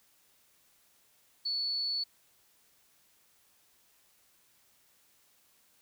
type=tone; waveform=sine; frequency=4435 Hz; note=C#8; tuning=in tune; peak=-30 dBFS; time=1.45-2.04 s; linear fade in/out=10 ms; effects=white hiss -67 dBFS RMS until 5.81 s